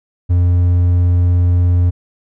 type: tone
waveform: triangle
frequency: 88.3 Hz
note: F2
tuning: 20 cents sharp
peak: -7 dBFS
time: 0.29-1.91 s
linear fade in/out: 20 ms
effects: none